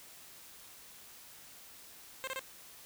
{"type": "tone bursts", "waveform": "10% pulse", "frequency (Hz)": 528, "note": "C5", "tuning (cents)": 16, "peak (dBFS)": -28, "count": 3, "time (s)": [2.24, 2.394], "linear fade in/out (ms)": 0, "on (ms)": 34, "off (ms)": 26, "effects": ["white hiss -54 dBFS RMS until 2.85 s"]}